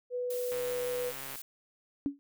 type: tone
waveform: sine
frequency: 493.9 Hz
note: B4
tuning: in tune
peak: -31 dBFS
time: 0.1-1.13 s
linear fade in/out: 50 ms
type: noise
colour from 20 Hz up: blue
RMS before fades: -43 dBFS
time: 0.3-1.42 s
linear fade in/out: 5 ms
type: click train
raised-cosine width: 0.3 ms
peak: -28 dBFS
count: 114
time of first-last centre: 0.52-1.357 s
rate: 135 Hz
type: tone with exponential decay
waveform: sine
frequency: 281.7 Hz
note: C#4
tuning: 28 cents sharp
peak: -24 dBFS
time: 2.06-2.19 s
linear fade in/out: 0 ms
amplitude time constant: 27 ms
effects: none